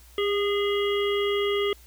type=harmonic tone with a mistuned harmonic; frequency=410.4 Hz; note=G#4; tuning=21 cents flat; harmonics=1 / 3 / 5 / 7 / 8; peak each=-23 / -33 / -33 / -35 / -34 dBFS; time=0.18-1.73 s; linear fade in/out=2 ms; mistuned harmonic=1; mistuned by=-20 cents; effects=added 60 Hz sine -50 dBFS peak until 1.86 s + white hiss -55 dBFS RMS until 1.86 s